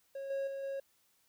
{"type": "tone with level steps", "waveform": "triangle", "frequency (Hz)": 547, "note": "C#5", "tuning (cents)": -23, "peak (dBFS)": [-37, -31, -36, -34], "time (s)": [0.15, 0.8], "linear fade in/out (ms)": 5, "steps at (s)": [0.3, 0.47, 0.63], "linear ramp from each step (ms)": 5, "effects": ["white hiss -72 dBFS RMS until 1.28 s"]}